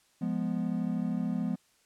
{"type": "chord", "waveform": "triangle", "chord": "F diminished", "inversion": "none", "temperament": "equal", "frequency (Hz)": [174.61, 207.7, 246.9], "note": ["F3", "Ab3", "Cb4"], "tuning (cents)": [0, 0, 0], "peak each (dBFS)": -31, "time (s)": [0.21, 1.56], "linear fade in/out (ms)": 10, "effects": ["white hiss -67 dBFS RMS until 1.85 s", "low-pass 10000 Hz 12 dB/octave"]}